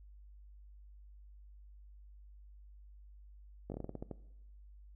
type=slowing click train; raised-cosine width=2 ms; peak=-28 dBFS; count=10; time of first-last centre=3.7-4.113 s; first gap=19 ms; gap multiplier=1.21; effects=noise-tail reverb RT60 0.9 s tail -18 dB re dry + added 50 Hz sine -53 dBFS peak until 4.95 s